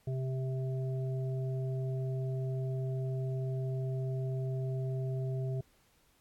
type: harmonic tone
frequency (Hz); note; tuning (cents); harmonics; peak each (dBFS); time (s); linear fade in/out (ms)
131.1; C3; +4; 1 / 3 / 5; -32 / -42 / -46; 0.07-5.61; 5
effects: pink hiss -69 dBFS RMS until 6.2 s + AAC 64 kbps